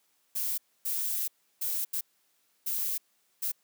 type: noise bursts at uneven times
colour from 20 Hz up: violet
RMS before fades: -31 dBFS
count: 6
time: 0.35-0.58 / 0.85-1.28 / 1.61-1.85 / 1.93-2.01 / 2.66-2.98 / 3.42-3.52 s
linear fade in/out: 10 ms
effects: white hiss -71 dBFS RMS until 3.63 s + high-pass 150 Hz 12 dB/octave